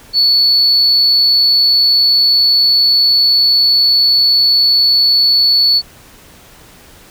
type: tone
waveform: sine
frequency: 4435 Hz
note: C#8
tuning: in tune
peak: -6 dBFS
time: 0.13-5.82 s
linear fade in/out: 50 ms
effects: tanh soft clip ceiling -4 dBFS + pink hiss -41 dBFS RMS until 7.1 s